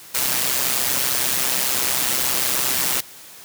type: noise with amplitude modulation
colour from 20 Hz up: white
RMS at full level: -18 dBFS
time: 0.14-3.01 s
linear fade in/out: 10 ms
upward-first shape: sine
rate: 129 Hz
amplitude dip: 65%
effects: white hiss -42 dBFS RMS until 3.44 s + high-pass 80 Hz 12 dB/octave